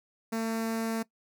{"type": "tone with notch filter", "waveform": "sawtooth", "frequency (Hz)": 225.3, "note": "A3", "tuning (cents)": 41, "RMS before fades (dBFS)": -31, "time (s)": [0.32, 1.03], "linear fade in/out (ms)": 10, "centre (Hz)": 3200, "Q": 1.8, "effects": ["noise-tail reverb RT60 0.1 s tail -20 dB re dry"]}